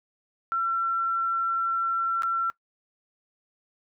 sine tone with dropouts, 1353 Hz, E6, 45 cents sharp, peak -23 dBFS, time 0.52-2.5 s, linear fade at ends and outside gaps 0 ms, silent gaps 2.222-2.233 s, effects noise-tail reverb RT60 0.1 s tail -20 dB re dry

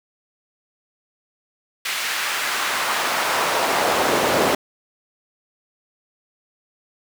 brown noise with high-pass filter sweep, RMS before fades -21 dBFS, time 1.85-4.55 s, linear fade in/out 5 ms, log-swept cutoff 2100 to 430 Hz, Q 1, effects none

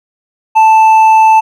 sine tone with hard clipping, 880 Hz, A5, in tune, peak -4 dBFS, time 0.55-1.41 s, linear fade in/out 20 ms, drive 4 dB, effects none

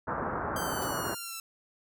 white low-pass noise, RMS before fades -33 dBFS, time 0.07-1.15 s, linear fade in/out 10 ms, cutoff 1500 Hz, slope 48 dB/octave
5% pulse linear sweep, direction down, 1581 to 1325 Hz, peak -26 dBFS, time 0.56-1.4 s, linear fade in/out 2 ms
blue noise with exponential decay, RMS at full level -41 dBFS, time 0.82-1.03 s, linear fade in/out 0 ms, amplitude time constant 44 ms
effects high-pass 60 Hz 12 dB/octave

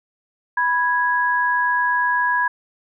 sine tone pair together, 986 / 1658.2 Hz, B5 / G#6, -3 / -3 cents, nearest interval major sixth, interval 900 cents, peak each -19 dBFS, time 0.57-2.48 s, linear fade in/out 5 ms, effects none

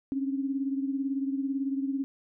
sine beating tone pair, 270.4 / 288.4 Hz, C#4 / D4, -43 / -31 cents, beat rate 18 Hz, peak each -28 / -35 dBFS, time 0.12-2.04 s, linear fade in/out 0 ms, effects none

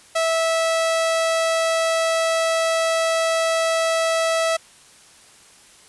sawtooth tone, 654 Hz, E5, 14 cents flat, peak -14 dBFS, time 0.15-4.57 s, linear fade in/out 10 ms, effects white hiss -49 dBFS RMS until 5.88 s + resampled to 24000 Hz

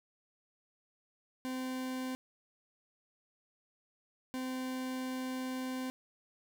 40% pulse tone bursts at uneven times, 257.8 Hz, C4, 26 cents flat, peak -35 dBFS, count 2, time 1.45-2.15 / 4.34-5.9 s, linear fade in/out 0 ms, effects none

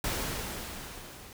pink noise with level ramp, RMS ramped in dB -31 to -49 dBFS, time 0.04-1.33 s, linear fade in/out 2 ms, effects none

